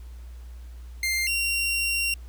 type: tone pair in turn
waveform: sawtooth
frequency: 2102 / 2754 Hz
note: C7 / F7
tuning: +7 / -25 cents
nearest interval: perfect fourth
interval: 468 cents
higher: second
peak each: -20 / -20 dBFS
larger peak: neither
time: 1.03-1.27 / 1.27-2.14 s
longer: second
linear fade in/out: 2 ms
effects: added 60 Hz sine -38 dBFS peak until 2.28 s + pink hiss -58 dBFS RMS until 2.28 s